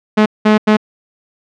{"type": "tone bursts at uneven times", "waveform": "sawtooth", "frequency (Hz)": 213.7, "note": "G#3", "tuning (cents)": 50, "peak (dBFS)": -3, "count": 3, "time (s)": [[0.17, 0.26], [0.45, 0.58], [0.67, 0.77]], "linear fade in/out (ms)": 10, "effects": ["low-pass 3000 Hz 12 dB/octave"]}